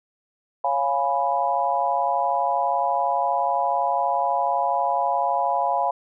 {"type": "chord", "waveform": "sine", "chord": "C# dominant seventh", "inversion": "none", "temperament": "equal", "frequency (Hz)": [554.4, 698.5, 830.6, 987.8], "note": ["C#5", "E#5", "G#5", "B5"], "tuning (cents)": [0, 0, 0, 0], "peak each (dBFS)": [-28, -24, -24, -25], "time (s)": [0.64, 5.91], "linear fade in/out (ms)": 5, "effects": []}